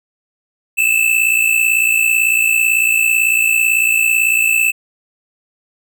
square tone pair together, 2600 / 2658 Hz, E7 / E7, -24 / +14 cents, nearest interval unison, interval 38 cents, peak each -16 / -14 dBFS, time 0.77-4.72 s, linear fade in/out 20 ms, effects none

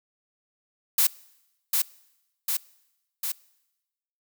blue noise with echo, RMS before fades -20 dBFS, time 0.98-1.07 s, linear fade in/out 5 ms, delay 750 ms, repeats 3, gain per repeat -3 dB, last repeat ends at 3.32 s, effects noise-tail reverb RT60 1.0 s tail -23 dB re dry

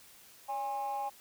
sine tone with amplitude modulation, 818 Hz, G#5, 26 cents flat, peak -28 dBFS, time 0.48-1.1 s, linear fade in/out 20 ms, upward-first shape sine, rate 250 Hz, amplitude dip 75%, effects tanh soft clip ceiling -28 dBFS + white hiss -57 dBFS RMS until 1.2 s

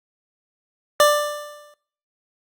25% pulse tone with exponential decay, 591 Hz, D5, 11 cents sharp, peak -6 dBFS, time 1-1.74 s, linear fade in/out 1 ms, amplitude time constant 160 ms, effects noise-tail reverb RT60 0.5 s tail -19 dB re dry + Opus 48 kbps

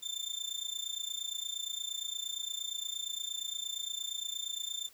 30% pulse tone with amplitude modulation, 3568 Hz, A7, 23 cents sharp, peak -30 dBFS, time 0.02-4.89 s, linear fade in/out 20 ms, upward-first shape sine, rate 28.6 Hz, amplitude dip 85%, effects white hiss -60 dBFS RMS until 4.93 s

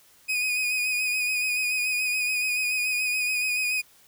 40% pulse tone with vibrato, 2488 Hz, D#7, 1 cent flat, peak -23 dBFS, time 0.28-3.82 s, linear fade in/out 20 ms, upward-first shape sine, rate 7 Hz, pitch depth 33 cents each way, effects white hiss -57 dBFS RMS until 4.07 s

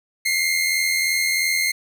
sawtooth tone pair together, 2045 / 2128 Hz, C7 / C7, -40 / +29 cents, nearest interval minor second, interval 69 cents, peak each -22 / -16 dBFS, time 0.25-1.72 s, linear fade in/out 10 ms, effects none

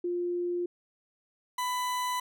sine / 40% pulse tone pair in turn, 351.5 / 996.8 Hz, F4 / B5, +11 / +16 cents, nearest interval octave + tritone, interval 1805 cents, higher second, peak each -28 dBFS, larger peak neither, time 0.04-0.66 / 1.58-2.2 s, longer neither, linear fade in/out 5 ms, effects none

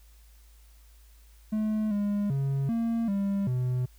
triangle tone with pitch steps, 215.3 / 204.4 / 137.4 / 230.1 / 198.6 / 125.8 Hz, A3 / G#3 / C#3 / A#3 / G3 / B2, -37 / -27 / -15 / -22 / +23 / +32 cents, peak -23 dBFS, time 1.52-3.86 s, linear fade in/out 10 ms, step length 390 ms, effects added 54 Hz sine -52 dBFS peak until 3.98 s + white hiss -63 dBFS RMS until 3.98 s

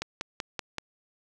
click train, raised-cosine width 0.2 ms, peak -14 dBFS, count 5, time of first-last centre 0.02-0.783 s, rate 5.24 Hz, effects none

